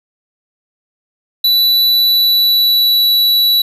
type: tone with pitch glide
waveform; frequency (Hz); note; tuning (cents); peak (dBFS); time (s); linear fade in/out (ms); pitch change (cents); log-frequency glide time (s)
square; 3961 to 3936; B7 to B7; +4 to -7; -9; 1.44-3.62; 5; -11; 1.94-3.02
effects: none